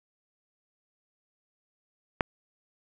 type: click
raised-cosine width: 0.5 ms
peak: -8 dBFS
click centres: 2.208 s
effects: none